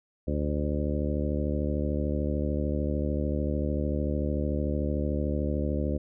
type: harmonic tone with a mistuned harmonic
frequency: 73.42 Hz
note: D2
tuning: in tune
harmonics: 1 / 2 / 3 / 4 / 5 / 6 / 7 / 8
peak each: -29 / -34 / -33 / -34 / -37 / -42 / -36 / -39 dBFS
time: 0.27-5.98 s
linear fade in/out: 10 ms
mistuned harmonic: 8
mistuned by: +19 cents
effects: none